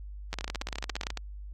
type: two click trains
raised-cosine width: 0.2 ms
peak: -15 / -18 dBFS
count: 14 / 13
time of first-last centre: 0.33-1.069 / 0.34-1.173 s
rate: 17.6 / 14.4 Hz
effects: added 50 Hz sine -39 dBFS peak until 1.53 s + AAC 48 kbps